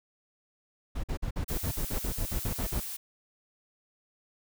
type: noise bursts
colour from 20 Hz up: brown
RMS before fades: -31 dBFS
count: 14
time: 0.95-2.805 s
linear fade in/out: 10 ms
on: 87 ms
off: 49 ms
type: noise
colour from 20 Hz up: blue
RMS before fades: -38 dBFS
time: 1.48-2.97 s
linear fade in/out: 10 ms
effects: none